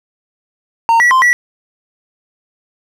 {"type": "tone with pitch steps", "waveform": "triangle", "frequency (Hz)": [918, 1941, 1041, 1946], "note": ["A#5", "B6", "C6", "B6"], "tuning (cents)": [-27, -31, -9, -26], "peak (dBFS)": -5, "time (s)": [0.89, 1.33], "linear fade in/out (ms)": 0, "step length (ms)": 110, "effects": []}